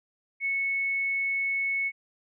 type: tone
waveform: sine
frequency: 2205 Hz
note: C#7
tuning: 10 cents flat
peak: -25 dBFS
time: 0.4-1.92 s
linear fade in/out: 50 ms
effects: none